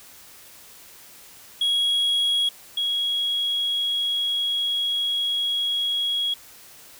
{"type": "tone pair in turn", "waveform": "sine", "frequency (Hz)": [3315, 3315], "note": ["G#7", "G#7"], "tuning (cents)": [-4, -4], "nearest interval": "unison", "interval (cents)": 0, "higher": "neither", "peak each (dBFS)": [-16, -20], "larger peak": "first", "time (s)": [[1.61, 2.49], [2.77, 6.34]], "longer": "second", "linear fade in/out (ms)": 5, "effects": ["tanh soft clip ceiling -18 dBFS", "white hiss -47 dBFS RMS until 6.99 s"]}